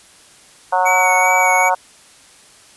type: harmonic tone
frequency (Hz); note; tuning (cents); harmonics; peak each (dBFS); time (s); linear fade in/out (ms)
183.6; F#3; -13; 3 / 4 / 5 / 6 / 7 / 8; -22 / -17 / -16 / -23 / -28 / -25; 0.72-1.75; 10
type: tone with vibrato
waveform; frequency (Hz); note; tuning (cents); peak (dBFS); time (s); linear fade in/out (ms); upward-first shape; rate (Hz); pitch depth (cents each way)
square; 2250; C#7; +25; -16; 0.85-1.7; 20; sine; 2.5; 25
effects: white hiss -46 dBFS RMS until 2.76 s + resampled to 24000 Hz